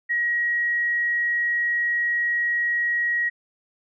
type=tone; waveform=sine; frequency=1900 Hz; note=A#6; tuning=33 cents sharp; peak=-20 dBFS; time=0.09-3.3 s; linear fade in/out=20 ms; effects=none